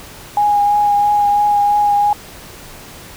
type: tone with vibrato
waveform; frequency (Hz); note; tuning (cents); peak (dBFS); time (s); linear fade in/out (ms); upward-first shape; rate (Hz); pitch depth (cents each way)
sine; 823; G#5; -16; -10; 0.37-2.13; 2; triangle; 3; 18
effects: pink hiss -36 dBFS RMS until 3.16 s